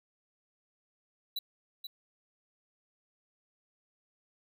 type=tone with echo; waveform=square; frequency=3951 Hz; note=B7; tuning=in tune; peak=-33 dBFS; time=1.36-1.39 s; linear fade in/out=5 ms; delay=480 ms; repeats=1; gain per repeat=-7 dB; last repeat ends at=1.87 s; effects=none